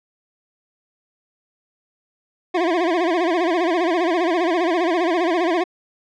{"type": "tone with vibrato", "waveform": "25% pulse", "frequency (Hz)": 343.3, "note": "F4", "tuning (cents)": -30, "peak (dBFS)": -13, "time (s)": [2.54, 5.64], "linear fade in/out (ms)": 10, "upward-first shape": "sine", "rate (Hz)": 15, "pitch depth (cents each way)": 130, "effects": ["low-pass 3000 Hz 12 dB/octave"]}